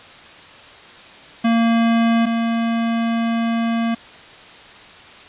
square tone pair in turn, 230 / 230 Hz, A#3 / A#3, -23 / -23 cents, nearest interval unison, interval 0 cents, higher neither, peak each -14 / -18 dBFS, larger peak first, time 1.44-2.26 / 2.26-3.95 s, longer second, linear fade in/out 10 ms, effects white hiss -41 dBFS RMS until 5.28 s + resampled to 8000 Hz

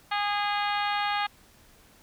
harmonic tone with a mistuned harmonic, 410.6 Hz, G#4, 20 cents flat, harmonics 2 / 3 / 4 / 5 / 6 / 7 / 8 / 9 / 10, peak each -28 / -32 / -34 / -36 / -38 / -39 / -40 / -41 / -42 dBFS, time 0.11-1.27 s, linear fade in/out 10 ms, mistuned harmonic 10, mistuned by +65 cents, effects pink hiss -57 dBFS RMS until 2.02 s

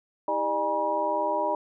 sine tone cluster, 321.9 / 400.6 / 602 / 822 / 961 Hz, E4 / G4 / D5 / G#5 / B5, -41 / +38 / +43 / -18 / -48 cents, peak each -35 / -35 / -28 / -32 / -27 dBFS, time 0.28-1.55 s, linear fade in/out 2 ms, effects none

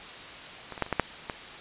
clicks, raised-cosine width 0.5 ms, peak -22 / -24 / -10 / -27 / -11 / -6 / -16 dBFS, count 7, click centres 0.723 / 0.778 / 0.823 / 0.864 / 0.927 / 0.997 / 1.298 s, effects white hiss -42 dBFS RMS until 1.6 s + resampled to 8000 Hz

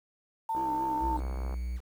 sine tone, 898 Hz, A5, 35 cents sharp, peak -28 dBFS, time 0.49-1.17 s, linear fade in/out 5 ms
click train, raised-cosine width 1 ms, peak -28 dBFS, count 66, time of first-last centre 0.55-1.541 s, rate 65.6 Hz
triangle tone with vibrato, 318.4 Hz, D#4, 40 cents sharp, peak -34 dBFS, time 0.56-1.2 s, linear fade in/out 5 ms, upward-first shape triangle, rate 4.4 Hz, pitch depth 100 cents each way
triangle tone with pitch glide, 60.7 to 61.19 Hz, B1 to B1, -29 to -15 cents, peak -29 dBFS, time 1-1.81 s, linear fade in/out 50 ms, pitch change +14 cents, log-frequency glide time 1.29-1.66 s
effects 9-bit

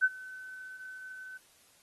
sine tone with ADSR envelope, 1519 Hz, F#6, 45 cents sharp, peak -19 dBFS, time 0.01-1.38 s, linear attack 33 ms, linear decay 41 ms, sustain -23 dB, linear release 13 ms, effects white hiss -63 dBFS RMS until 1.82 s + AAC 32 kbps

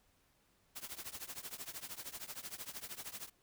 white noise with tremolo, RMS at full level -43 dBFS, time 0.75-3.3 s, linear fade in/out 20 ms, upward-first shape triangle, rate 13 Hz, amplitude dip 95%, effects pink hiss -73 dBFS RMS until 3.42 s

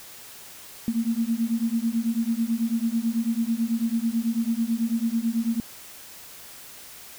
sine beating tone pair, 224.9 / 234 Hz, A3 / A#3, +38 / +7 cents, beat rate 9.1 Hz, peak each -25 dBFS, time 0.88-5.6 s, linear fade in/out 0 ms, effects white hiss -44 dBFS RMS until 7.18 s

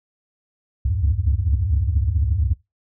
sine tone cluster, 66.4 / 70.7 / 75.3 / 86.8 / 101.2 Hz, C2 / C#2 / D2 / F2 / G#2, +26 / +35 / +44 / -10 / -44 cents, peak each -23 dBFS, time 0.85-2.54 s, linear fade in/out 10 ms, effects noise-tail reverb RT60 0.2 s tail -20 dB re dry + tanh soft clip ceiling -9 dBFS

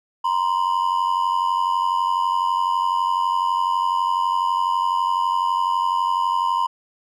triangle ring-modulated tone, 987.8 Hz, B5, in tune, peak -13 dBFS, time 0.24-6.67 s, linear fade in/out 10 ms, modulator 46 Hz, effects none

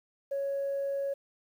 sine tone, 555 Hz, C#5, 2 cents sharp, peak -28 dBFS, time 0.31-1.14 s, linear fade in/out 10 ms, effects tanh soft clip ceiling -26 dBFS + 10-bit

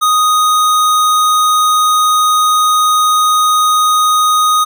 square tone, 1244.5 Hz, D#6, in tune, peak -9 dBFS, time 0.01-4.65 s, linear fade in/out 20 ms, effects none

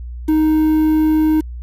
triangle tone with quantisation, 311.1 Hz, D#4, in tune, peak -9 dBFS, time 0.28-1.41 s, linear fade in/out 10 ms, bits 6, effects added 60 Hz sine -26 dBFS peak until 1.62 s + resampled to 32000 Hz

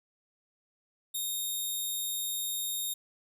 10% pulse tone, 3700 Hz, A#7, 14 cents flat, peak -24 dBFS, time 1.14-2.94 s, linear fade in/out 10 ms, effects none

